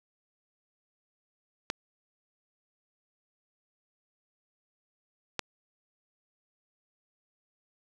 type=clicks; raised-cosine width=0.2 ms; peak=-12 dBFS; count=2; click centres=1.701 / 5.393 s; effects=7-bit